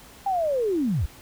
sine linear sweep, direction down, 807 to 54.8 Hz, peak -21 dBFS, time 0.26-1.06 s, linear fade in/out 5 ms, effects pink hiss -48 dBFS RMS until 1.21 s

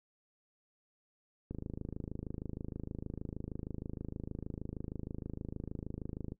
click train, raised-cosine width 3 ms, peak -27 dBFS, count 128, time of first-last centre 1.51-6.321 s, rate 26.4 Hz, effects noise-tail reverb RT60 0.1 s tail -18 dB re dry

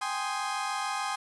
35% pulse chord, Ab major seventh, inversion third, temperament equal, 784 / 830.6 / 1046.5 / 1244.5 Hz, G5 / Ab5 / C6 / Eb6, 0 / 0 / 0 / 0 cents, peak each -34 dBFS, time 0.01-1.16 s, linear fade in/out 10 ms, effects resampled to 24000 Hz + 9-bit

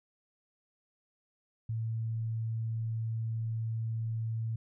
sine tone, 112.7 Hz, A2, 42 cents sharp, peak -31 dBFS, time 1.69-4.56 s, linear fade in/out 5 ms, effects none

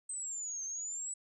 sine exponential two-way sweep, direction down then up, 8290 to 6272 to 7940 Hz, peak -37 dBFS, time 0.09-1.14 s, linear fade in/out 5 ms, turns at 0.64 s, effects none

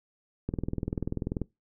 click train, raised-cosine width 3 ms, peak -17 dBFS, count 20, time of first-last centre 0.49-1.417 s, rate 20.5 Hz, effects noise-tail reverb RT60 0.2 s tail -22 dB re dry

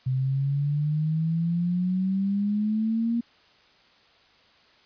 sine exponential sweep, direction up, 128.2 to 236.5 Hz, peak -22 dBFS, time 0.06-3.21 s, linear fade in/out 10 ms, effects white hiss -58 dBFS RMS until 4.85 s + resampled to 11025 Hz

